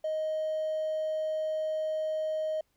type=tone with hard clipping; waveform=triangle; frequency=625 Hz; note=D#5; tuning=8 cents sharp; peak=-29 dBFS; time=0.04-2.61 s; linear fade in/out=5 ms; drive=4 dB; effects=pink hiss -74 dBFS RMS until 2.76 s